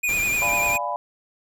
square tone with vibrato, 2423 Hz, D#7, 47 cents flat, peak -21 dBFS, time 0.03-0.78 s, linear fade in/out 10 ms, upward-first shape sine, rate 10 Hz, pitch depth 47 cents each way
pink noise, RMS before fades -34 dBFS, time 0.08-0.77 s, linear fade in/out 10 ms
sine chord, D diminished seventh, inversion none, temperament equal with one note detuned, 587.3 / 698.5 / 830.6 / 992.3 Hz, D5 / F5 / Ab5 / Cb6, 0 / 0 / 0 / +8 cents, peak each -31 / -30 / -31 / -27 dBFS, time 0.42-0.96 s, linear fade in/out 0 ms
effects none

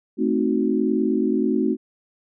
sine chord, A diminished seventh, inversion none, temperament equal, 220 / 261.6 / 311.1 / 370 Hz, A3 / C4 / Eb4 / Gb4, 0 / 0 / 0 / 0 cents, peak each -23 / -23 / -24 / -24 dBFS, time 0.17-1.77 s, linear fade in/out 50 ms, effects none

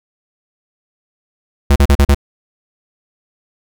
square tone bursts, 70.5 Hz, C#2, 30 cents sharp, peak -7 dBFS, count 5, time 1.7-2.146 s, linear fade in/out 5 ms, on 58 ms, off 39 ms, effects none

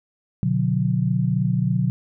sine chord, B minor, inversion none, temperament equal with one note detuned, 123.47 / 146.83 / 182.03 Hz, B2 / D3 / F#3, 0 / 0 / -28 cents, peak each -22 / -23 / -22 dBFS, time 0.43-1.9 s, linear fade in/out 0 ms, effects none

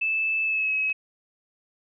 sine tone with pitch glide, 2627 to 2561 Hz, E7 to D#7, -7 to +49 cents, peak -22 dBFS, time 0.01-0.93 s, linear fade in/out 10 ms, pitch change -44 cents, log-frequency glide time 0.43-0.74 s
clicks, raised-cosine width 0.3 ms, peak -32 dBFS, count 2, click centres 0.896 / 0.902 s
effects none

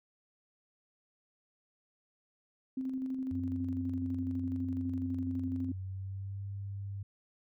sine tone with tremolo, 261.6 Hz, C4, in tune, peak -32 dBFS, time 2.77-5.72 s, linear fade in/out 5 ms, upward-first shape square, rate 12 Hz, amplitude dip 30%
sine tone with pitch glide, 92.5 to 99.14 Hz, F#2 to G2, 0 to +20 cents, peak -37 dBFS, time 3.31-7.03 s, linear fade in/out 5 ms, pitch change +120 cents, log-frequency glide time 5.54-6.44 s
effects none

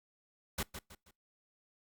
pink noise with echo, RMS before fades -35 dBFS, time 0.58-0.63 s, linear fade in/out 5 ms, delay 160 ms, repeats 3, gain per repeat -9 dB, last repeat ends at 1.11 s, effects noise-tail reverb RT60 0.2 s tail -24 dB re dry + Opus 48 kbps

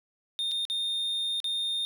triangle tone with dropouts, 3652 Hz, A#7, 36 cents flat, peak -26 dBFS, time 0.39-1.85 s, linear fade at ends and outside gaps 0 ms, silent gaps 0.513-0.517 / 0.652-0.699 / 1.402-1.443 s, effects none

